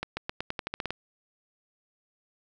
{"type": "accelerating click train", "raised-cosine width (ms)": 0.3, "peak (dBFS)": -15, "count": 11, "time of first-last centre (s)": [0.03, 0.906], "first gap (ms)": 140, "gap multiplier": 0.89, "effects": []}